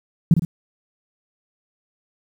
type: tone with echo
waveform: sine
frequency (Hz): 166.1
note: E3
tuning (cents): +13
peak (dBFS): -7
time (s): 0.31-0.34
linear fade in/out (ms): 2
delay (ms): 55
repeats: 2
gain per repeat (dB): -7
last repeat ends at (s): 0.45
effects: 8-bit